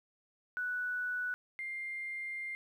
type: tone pair in turn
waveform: sine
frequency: 1480 / 2100 Hz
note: F#6 / C7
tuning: 0 / +6 cents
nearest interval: tritone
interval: 606 cents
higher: second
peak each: -33 / -37 dBFS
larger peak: first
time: 0.57-1.34 / 1.59-2.55 s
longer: second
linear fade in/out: 0 ms
effects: 11-bit